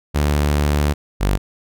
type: tone pair in turn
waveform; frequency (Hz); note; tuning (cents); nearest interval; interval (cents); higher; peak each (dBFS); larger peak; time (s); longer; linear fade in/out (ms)
sawtooth; 73.42 / 49; D2 / G1; 0 / 0; perfect fifth; 700; first; -11; neither; 0.14-0.94 / 1.2-1.38; first; 20
effects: none